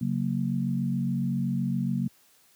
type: tone cluster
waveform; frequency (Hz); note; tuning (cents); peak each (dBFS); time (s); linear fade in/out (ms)
sine; 137.1 / 183.9 / 231.1; C#3 / F#3 / A#3; -19 / -10 / -15; -29; 0.01-2.08; 5
effects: white hiss -61 dBFS RMS until 2.55 s + high-pass 80 Hz 12 dB/octave